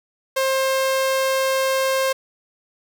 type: tone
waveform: sawtooth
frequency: 531 Hz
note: C5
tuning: 25 cents sharp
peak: -14 dBFS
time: 0.36-2.13 s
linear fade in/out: 10 ms
effects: 7-bit